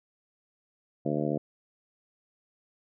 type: harmonic tone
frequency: 74.5 Hz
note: D2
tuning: 25 cents sharp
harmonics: 2 / 3 / 4 / 5 / 6 / 7 / 8 / 9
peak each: -33 / -33 / -32 / -35 / -37 / -35 / -39 / -37 dBFS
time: 1.05-1.38 s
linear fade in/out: 10 ms
effects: none